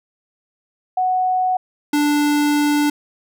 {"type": "tone pair in turn", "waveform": ["sine", "square"], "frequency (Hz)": [740, 293.7], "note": ["F#5", "D4"], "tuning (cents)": [0, 0], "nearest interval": "octave + major third", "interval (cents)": 1600, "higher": "first", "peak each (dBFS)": -15, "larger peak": "neither", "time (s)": [[0.97, 1.57], [1.93, 2.9]], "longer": "second", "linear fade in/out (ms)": 5, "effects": []}